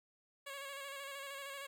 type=tone with vibrato; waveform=10% pulse; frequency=554.4 Hz; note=C#5; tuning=in tune; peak=-36 dBFS; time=0.46-1.67 s; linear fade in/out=10 ms; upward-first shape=square; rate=13 Hz; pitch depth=29 cents each way; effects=13-bit